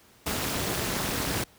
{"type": "noise with amplitude modulation", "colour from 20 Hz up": "pink", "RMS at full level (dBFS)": -25, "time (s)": [0.26, 1.44], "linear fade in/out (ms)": 5, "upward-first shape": "sine", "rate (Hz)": 221, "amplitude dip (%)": 90, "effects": ["pink hiss -57 dBFS RMS until 1.58 s", "high-pass 60 Hz 12 dB/octave"]}